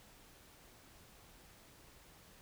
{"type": "silence", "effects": ["pink hiss -61 dBFS RMS until 2.41 s"]}